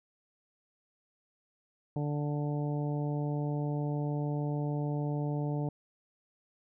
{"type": "harmonic tone", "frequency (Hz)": 146.83, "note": "D3", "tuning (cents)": 0, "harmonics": [1, 2, 3, 4, 5, 6], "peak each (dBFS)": [-31, -37, -41, -43, -45, -47], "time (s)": [1.96, 5.69], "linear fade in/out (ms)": 2, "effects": []}